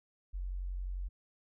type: tone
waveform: sine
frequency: 45.67 Hz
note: F#1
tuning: 22 cents flat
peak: -35 dBFS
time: 0.33-1.09 s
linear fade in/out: 20 ms
effects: none